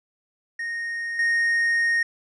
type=tone with level steps; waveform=triangle; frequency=1857 Hz; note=A#6; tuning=7 cents flat; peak=-25 / -17 dBFS; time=0.59-2.03 s; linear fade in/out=5 ms; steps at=1.19 s; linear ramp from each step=2 ms; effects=resampled to 24000 Hz